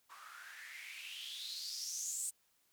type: noise with band-pass filter sweep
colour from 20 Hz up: blue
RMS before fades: -45 dBFS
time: 0.09-2.31 s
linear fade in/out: 20 ms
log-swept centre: 1100 to 8400 Hz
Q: 6.6
effects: white hiss -75 dBFS RMS until 2.72 s